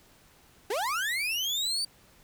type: linear sweep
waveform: 35% pulse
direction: up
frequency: 365.1 to 4663 Hz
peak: -26 dBFS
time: 0.7-1.85 s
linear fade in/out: 5 ms
effects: pink hiss -59 dBFS RMS until 2.23 s